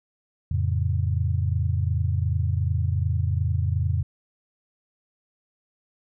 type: chord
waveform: sine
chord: F augmented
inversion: none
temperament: equal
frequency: 87.31 / 110 / 138.59 Hz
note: F2 / A2 / C#3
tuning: 0 / 0 / 0 cents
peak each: -23 / -26 / -28 dBFS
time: 0.51-4.03 s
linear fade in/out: 5 ms
effects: none